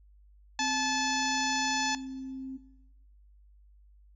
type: tone with pitch glide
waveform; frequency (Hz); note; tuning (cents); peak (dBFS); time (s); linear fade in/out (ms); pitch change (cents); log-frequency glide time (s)
sine; 261.6 to 264.2; C4 to C4; 0 to +17; -35; 0.59-2.58; 20; +17; 0.75-1.93
type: harmonic tone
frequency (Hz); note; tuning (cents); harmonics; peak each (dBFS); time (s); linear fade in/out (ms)
867; A5; -26; 1 / 2 / 3 / 4 / 5 / 6 / 7 / 8; -31 / -34 / -36 / -37 / -38 / -39 / -39 / -40; 0.59-1.95; 2
effects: noise-tail reverb RT60 1.0 s tail -17 dB re dry + added 50 Hz sine -55 dBFS peak until 4.15 s